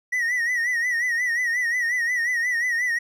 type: tone with vibrato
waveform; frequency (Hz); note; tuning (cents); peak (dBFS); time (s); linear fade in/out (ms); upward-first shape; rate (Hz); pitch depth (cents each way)
triangle; 1921; B6; -48; -19; 0.12-2.99; 10; sine; 5.6; 81
effects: none